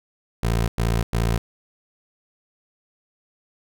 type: tone bursts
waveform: 20% pulse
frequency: 57 Hz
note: A#1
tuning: 38 cents flat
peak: -14 dBFS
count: 3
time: 0.43-1.38 s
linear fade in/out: 5 ms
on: 250 ms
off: 100 ms
effects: none